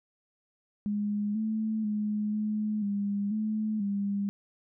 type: tone with pitch steps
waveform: sine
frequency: 206.8 / 218.6 / 210.4 / 212.8 / 202 / 215.6 / 200.7 Hz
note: G#3 / A3 / G#3 / G#3 / G#3 / A3 / G3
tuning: -7 / -11 / +23 / +42 / -48 / -35 / +41 cents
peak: -27 dBFS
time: 0.86-4.29 s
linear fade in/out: 0 ms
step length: 490 ms
effects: none